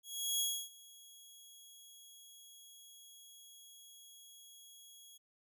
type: tone with ADSR envelope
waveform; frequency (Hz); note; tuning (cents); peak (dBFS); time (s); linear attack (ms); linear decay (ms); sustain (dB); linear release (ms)
15% pulse; 3322; G#7; 0; -24; 0.03-5.18; 370; 290; -24; 14
effects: none